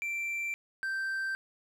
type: tone pair in turn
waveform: triangle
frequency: 2349 / 1563.6 Hz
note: D7 / G6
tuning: 0 / -5 cents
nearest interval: perfect fifth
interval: 705 cents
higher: first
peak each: -30 / -29 dBFS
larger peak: second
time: 0.02-0.54 / 0.83-1.35 s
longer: neither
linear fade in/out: 0 ms
effects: none